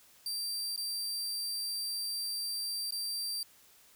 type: tone with dropouts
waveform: sawtooth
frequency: 4699 Hz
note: D8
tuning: in tune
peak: -31 dBFS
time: 0.26-3.43 s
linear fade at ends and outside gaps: 2 ms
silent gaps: 0.762-0.776 / 2.908-2.922 s
effects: white hiss -61 dBFS RMS until 3.95 s